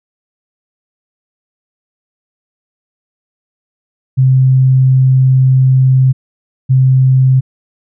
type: tone pair in turn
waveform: sine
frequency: 130.81 / 130.81 Hz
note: C3 / C3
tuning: 0 / 0 cents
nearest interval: unison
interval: 0 cents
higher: neither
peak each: -5 dBFS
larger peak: neither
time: 4.17-6.13 / 6.69-7.41 s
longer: first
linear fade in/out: 20 ms
effects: none